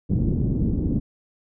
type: low-pass noise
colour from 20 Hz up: white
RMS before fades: -22 dBFS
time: 0.09-1 s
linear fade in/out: 20 ms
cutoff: 260 Hz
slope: 24 dB/octave
effects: none